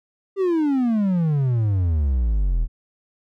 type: exponential sweep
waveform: triangle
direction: down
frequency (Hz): 400 to 37.65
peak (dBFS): -15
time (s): 0.36-2.68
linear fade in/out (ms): 50
effects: none